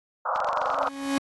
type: band-pass noise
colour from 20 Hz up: white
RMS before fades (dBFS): -26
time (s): 0.25-0.89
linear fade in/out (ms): 10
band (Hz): 520 to 1400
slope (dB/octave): 96
type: click train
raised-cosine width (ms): 0.2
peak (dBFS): -19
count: 13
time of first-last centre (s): 0.36-0.873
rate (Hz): 23.4
type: tone with exponential growth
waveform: 40% pulse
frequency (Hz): 275.7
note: C#4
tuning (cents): -9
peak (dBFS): -20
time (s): 0.58-1.18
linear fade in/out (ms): 2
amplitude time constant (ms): 130
effects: AAC 32 kbps